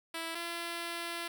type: tone pair in turn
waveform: 5% pulse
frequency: 329.6 / 340 Hz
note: E4 / F4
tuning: 0 / -46 cents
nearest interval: minor second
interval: 54 cents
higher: second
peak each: -25 dBFS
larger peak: neither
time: 0.14-0.35 / 0.35-1.28 s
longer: second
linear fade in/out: 5 ms
effects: none